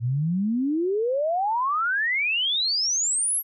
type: exponential sweep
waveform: sine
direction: up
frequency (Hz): 113.1 to 11890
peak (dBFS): -21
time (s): 0-3.43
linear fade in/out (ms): 50
effects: none